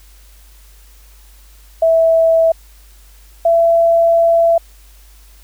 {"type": "tone pair in turn", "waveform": "sine", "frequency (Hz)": [655, 670.3], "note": ["E5", "E5"], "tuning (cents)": [-11, 29], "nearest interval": "unison", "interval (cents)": 40, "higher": "second", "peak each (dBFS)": -8, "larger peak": "neither", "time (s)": [[1.82, 2.52], [3.45, 4.58]], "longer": "second", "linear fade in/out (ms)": 5, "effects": ["added 50 Hz sine -41 dBFS peak until 5.43 s", "white hiss -49 dBFS RMS until 5.43 s"]}